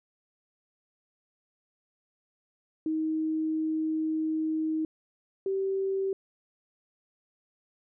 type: tone pair in turn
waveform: sine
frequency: 315.2 / 386.9 Hz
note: D#4 / G4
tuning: +23 / -23 cents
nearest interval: major third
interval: 354 cents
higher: second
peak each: -26 dBFS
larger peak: neither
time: 2.86-4.85 / 5.46-6.13 s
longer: first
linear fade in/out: 2 ms
effects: none